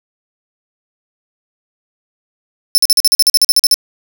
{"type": "tone bursts", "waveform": "sawtooth", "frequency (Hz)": 5290, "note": "E8", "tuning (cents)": 5, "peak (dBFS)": -3, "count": 14, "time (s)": [2.75, 3.742], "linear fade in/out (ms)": 0, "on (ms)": 30, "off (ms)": 44, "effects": []}